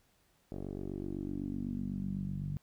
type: tone with low-pass filter sweep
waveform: 10% pulse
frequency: 48 Hz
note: G1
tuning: 36 cents flat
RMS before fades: -38 dBFS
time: 0.52-2.57 s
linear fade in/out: 0 ms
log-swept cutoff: 480 to 150 Hz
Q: 4.5
effects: pink hiss -71 dBFS RMS until 2.62 s